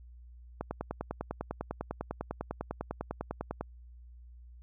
click train, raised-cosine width 1 ms, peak -20 dBFS, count 31, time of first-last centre 0.61-3.61 s, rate 10 Hz, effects added 60 Hz sine -49 dBFS peak until 4.62 s

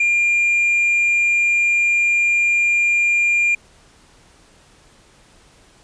triangle tone with tanh clipping, 2400 Hz, D7, 37 cents sharp, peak -14 dBFS, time 0-3.55 s, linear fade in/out 5 ms, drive 6 dB, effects pink hiss -51 dBFS RMS until 5.83 s + resampled to 22050 Hz

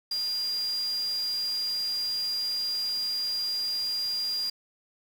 sine tone in noise, 4800 Hz, D8, 37 cents sharp, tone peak -27 dBFS, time 0.11-4.5 s, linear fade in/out 5 ms, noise white, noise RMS -44 dBFS, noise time 0.11-4.5 s, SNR +14 dB, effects none

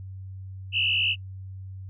sine tone with frequency modulation, 2794 Hz, F7, in tune, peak -21 dBFS, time 0.72-1.16 s, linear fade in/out 50 ms, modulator 65.9 Hz, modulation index 2.8, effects noise-tail reverb RT60 0.1 s tail -26 dB re dry + added 95 Hz sine -36 dBFS peak until 1.89 s

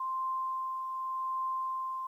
sine tone with tremolo, 1046.5 Hz, C6, in tune, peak -30 dBFS, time 0-2.07 s, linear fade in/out 5 ms, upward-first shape triangle, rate 0.86 Hz, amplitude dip 40%, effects 11-bit

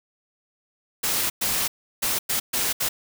white noise bursts at uneven times, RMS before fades -24 dBFS, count 6, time 1.03-1.3 / 1.41-1.68 / 2.02-2.19 / 2.29-2.4 / 2.53-2.73 / 2.8-2.89 s, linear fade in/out 10 ms, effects none

